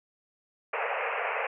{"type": "band-pass noise", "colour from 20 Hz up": "pink", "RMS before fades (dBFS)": -31, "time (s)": [0.73, 1.47], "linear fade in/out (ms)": 5, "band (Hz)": [440, 2700], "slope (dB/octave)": 96, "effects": []}